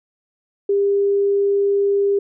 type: tone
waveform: sine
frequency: 400.4 Hz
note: G4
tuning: 37 cents sharp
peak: -14 dBFS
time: 0.69-2.19 s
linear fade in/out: 5 ms
effects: none